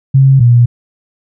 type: tone pair in turn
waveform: sine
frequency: 134.9 / 120.18 Hz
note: C#3 / B2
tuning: -47 / -47 cents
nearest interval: major second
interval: 200 cents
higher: first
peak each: -3 dBFS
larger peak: neither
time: 0.14-0.4 / 0.4-0.66 s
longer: neither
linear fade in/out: 10 ms
effects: none